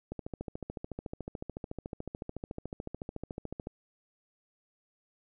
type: click train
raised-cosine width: 2 ms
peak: -24 dBFS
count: 50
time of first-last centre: 0.12-3.671 s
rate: 13.8 Hz
effects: none